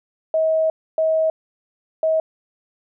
sine tone bursts at uneven times, 638 Hz, D#5, 43 cents sharp, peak -15 dBFS, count 3, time 0.34-0.7 / 0.98-1.3 / 2.03-2.2 s, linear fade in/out 2 ms, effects none

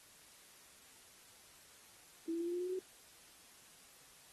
sine tone with pitch steps, 329.6 / 335.6 / 341.6 / 347.8 / 354.1 / 360.5 / 367 / 373.6 Hz, E4 / E4 / F4 / F4 / F4 / F#4 / F#4 / F#4, 0 / +31 / -38 / -7 / +24 / -45 / -14 / +17 cents, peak -36 dBFS, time 2.28-2.792 s, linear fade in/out 5 ms, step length 64 ms, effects white hiss -61 dBFS RMS until 4.32 s + AAC 32 kbps

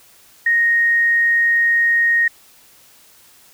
sine tone, 1864.7 Hz, A#6, in tune, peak -12 dBFS, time 0.46-2.28 s, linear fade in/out 5 ms, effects white hiss -49 dBFS RMS until 3.53 s

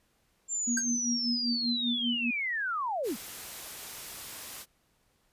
sine linear sweep, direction down, 7360 to 164.81 Hz, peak -29 dBFS, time 0.48-3.17 s, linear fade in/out 50 ms
sine tone with tremolo, 238.9 Hz, A#3, 43 cents sharp, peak -27 dBFS, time 0.67-2.31 s, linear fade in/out 10 ms, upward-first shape sine, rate 5.1 Hz, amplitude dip 80%
square tone with exponential decay, 1568 Hz, G6, in tune, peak -26 dBFS, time 0.77-0.85 s, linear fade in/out 5 ms, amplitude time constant 16 ms
white noise, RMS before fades -42 dBFS, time 3.03-4.66 s, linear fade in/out 50 ms
effects pink hiss -71 dBFS RMS until 5.32 s + resampled to 32000 Hz

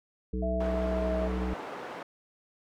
harmonic tone, 62.4 Hz, B1, 19 cents sharp, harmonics 1 / 3 / 5 / 7, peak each -31 / -34 / -39 / -38 dBFS, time 0.33-1.54 s, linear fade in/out 5 ms
sine tone with pitch glide, 659.3 to 640.5 Hz, E5 to E5, 0 to -50 cents, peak -30 dBFS, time 0.42-1.28 s, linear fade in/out 10 ms, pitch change -50 cents, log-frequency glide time 0.53-1.12 s
white band-pass noise, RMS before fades -40 dBFS, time 0.6-2.03 s, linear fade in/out 5 ms, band 260 to 970 Hz, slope 12 dB/octave
effects none

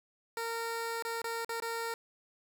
15% pulse tone with dropouts, 460 Hz, A#4, 23 cents flat, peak -28 dBFS, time 0.37-1.94 s, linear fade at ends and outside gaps 1 ms, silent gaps 1.024-1.05 / 1.218-1.242 / 1.447-1.492 / 1.601-1.622 s, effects none

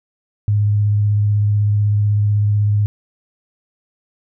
sine tone with vibrato, 103.83 Hz, G#2, in tune, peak -12 dBFS, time 0.48-2.86 s, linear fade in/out 0 ms, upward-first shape square, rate 16 Hz, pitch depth 12 cents each way, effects none

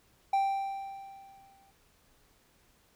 triangle tone with exponential decay, 784 Hz, G5, in tune, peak -21 dBFS, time 0.33-1.71 s, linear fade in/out 5 ms, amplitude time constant 300 ms, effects pink hiss -66 dBFS RMS until 2.95 s

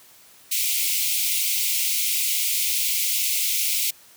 white high-pass noise, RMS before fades -23 dBFS, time 0.51-3.91 s, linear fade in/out 10 ms, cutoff 2100 Hz, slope 96 dB/octave, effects white hiss -51 dBFS RMS until 4.16 s + high-pass 80 Hz 12 dB/octave

